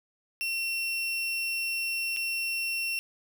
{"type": "tone with dropouts", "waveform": "35% pulse", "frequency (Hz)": 2720, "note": "F7", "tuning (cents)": -46, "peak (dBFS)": -27, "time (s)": [0.41, 2.99], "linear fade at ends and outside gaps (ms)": 0, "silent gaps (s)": [2.164, 2.17], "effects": []}